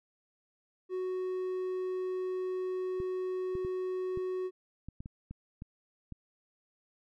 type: tone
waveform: triangle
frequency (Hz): 370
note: F#4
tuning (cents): 0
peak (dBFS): -30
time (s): 0.89-4.51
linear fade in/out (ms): 50
type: clicks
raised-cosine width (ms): 5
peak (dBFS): -30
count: 10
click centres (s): 3.002 / 3.553 / 3.649 / 4.174 / 4.886 / 5.005 / 5.059 / 5.31 / 5.621 / 6.123
effects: none